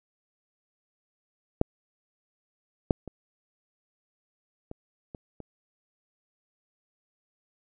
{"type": "clicks", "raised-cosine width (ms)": 2, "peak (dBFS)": [-7, -7, -25, -25, -26, -27], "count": 6, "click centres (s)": [1.614, 2.908, 3.077, 4.714, 5.148, 5.403], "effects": []}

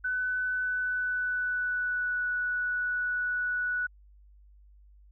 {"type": "tone with pitch glide", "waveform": "sine", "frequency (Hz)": [1502, 1475.3], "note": ["F#6", "F#6"], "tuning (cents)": [26, -5], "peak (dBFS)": -27, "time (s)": [0.04, 3.87], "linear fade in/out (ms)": 10, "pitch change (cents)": -31, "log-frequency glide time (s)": [0.59, 2.26], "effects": ["added 50 Hz sine -53 dBFS peak until 5.11 s"]}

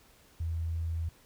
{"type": "tone", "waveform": "sine", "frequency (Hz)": 82.41, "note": "E2", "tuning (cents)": 0, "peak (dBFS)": -30, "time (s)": [0.4, 1.09], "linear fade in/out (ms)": 5, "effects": ["pink hiss -61 dBFS RMS until 1.25 s"]}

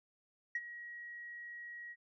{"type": "tone with ADSR envelope", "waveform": "sine", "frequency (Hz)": 1903, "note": "A#6", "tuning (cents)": 35, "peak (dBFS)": -31, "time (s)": [0.55, 1.96], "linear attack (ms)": 4, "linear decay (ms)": 42, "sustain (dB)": -14, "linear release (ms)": 48, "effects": ["tanh soft clip ceiling -28 dBFS"]}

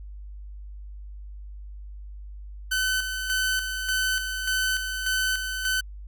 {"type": "tone with tremolo", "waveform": "sawtooth", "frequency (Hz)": 1518, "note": "F#6", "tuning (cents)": 44, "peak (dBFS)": -19, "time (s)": [2.71, 5.81], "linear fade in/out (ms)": 10, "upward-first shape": "square", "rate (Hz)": 1.7, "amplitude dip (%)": 50, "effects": ["added 50 Hz sine -37 dBFS peak until 6.07 s"]}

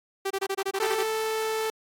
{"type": "tone bursts", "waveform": "sawtooth", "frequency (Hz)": 389.4, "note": "G4", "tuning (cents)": -12, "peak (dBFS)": -22, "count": 10, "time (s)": [0.25, 1.035], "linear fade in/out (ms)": 10, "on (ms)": 56, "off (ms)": 25}
{"type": "tone", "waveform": "sawtooth", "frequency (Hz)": 440, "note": "A4", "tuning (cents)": 0, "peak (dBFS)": -22, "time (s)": [0.8, 1.7], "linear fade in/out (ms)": 2}
{"effects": ["AAC 64 kbps"]}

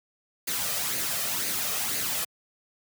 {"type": "noise with flanger", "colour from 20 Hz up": "white", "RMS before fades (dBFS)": -29, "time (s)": [0.47, 2.25], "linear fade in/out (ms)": 10, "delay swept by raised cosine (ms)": [0.45, 1.65], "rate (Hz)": 2, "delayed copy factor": 0.5, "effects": ["high-pass 100 Hz 12 dB/octave"]}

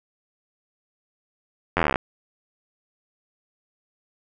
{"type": "slowing click train", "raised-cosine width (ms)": 0.5, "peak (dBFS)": -5, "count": 15, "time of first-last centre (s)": [1.77, 1.958], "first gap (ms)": 11, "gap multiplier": 1.03, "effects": []}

